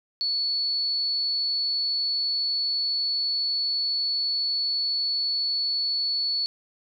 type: tone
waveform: sine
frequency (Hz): 4426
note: C#8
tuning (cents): -3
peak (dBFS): -23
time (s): 0.21-6.46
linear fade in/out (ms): 0
effects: none